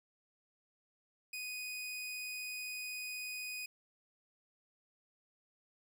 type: tone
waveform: sawtooth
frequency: 2489 Hz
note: D#7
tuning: in tune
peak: -37 dBFS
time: 1.33-3.66 s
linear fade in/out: 5 ms
effects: none